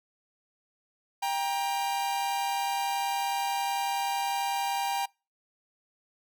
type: tone pair together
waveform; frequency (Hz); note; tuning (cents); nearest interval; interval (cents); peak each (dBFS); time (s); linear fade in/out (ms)
45% pulse; 793.1 / 944; G5 / A#5; +20 / +22; minor third; 302; -29 / -32; 1.22-5.06; 10
effects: noise-tail reverb RT60 0.3 s tail -26 dB re dry